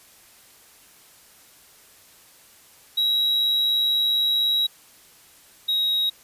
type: tone pair in turn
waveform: triangle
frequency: 3861 / 3803 Hz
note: B7 / A#7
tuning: -40 / +34 cents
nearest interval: unison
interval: 26 cents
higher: first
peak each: -17 / -18 dBFS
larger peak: first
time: 2.97-4.67 / 5.68-6.1 s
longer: first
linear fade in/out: 10 ms
effects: white hiss -52 dBFS RMS until 6.23 s + resampled to 32000 Hz